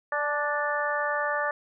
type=harmonic tone with a mistuned harmonic; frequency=293.7 Hz; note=D4; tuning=in tune; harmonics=2 / 3 / 4 / 5 / 6; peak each=-30 / -33 / -31 / -34 / -30 dBFS; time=0.12-1.51 s; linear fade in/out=2 ms; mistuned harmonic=3; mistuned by=-20 cents; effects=none